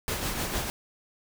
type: noise with tremolo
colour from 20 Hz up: pink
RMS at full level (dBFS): -29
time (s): 0.08-0.7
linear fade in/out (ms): 0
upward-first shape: sine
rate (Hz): 6.6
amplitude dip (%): 45
effects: none